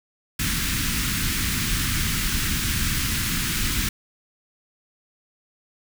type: band-stop noise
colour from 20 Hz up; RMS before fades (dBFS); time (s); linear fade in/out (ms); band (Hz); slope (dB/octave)
pink; -24; 0.39-3.89; 5; 270 to 1400; 24
effects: none